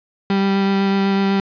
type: tone with vibrato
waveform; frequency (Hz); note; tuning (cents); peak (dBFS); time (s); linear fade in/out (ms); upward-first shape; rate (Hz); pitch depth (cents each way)
35% pulse; 196; G3; 0; -13; 0.3-1.4; 2; sine; 8; 8
effects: resampled to 11025 Hz + 8-bit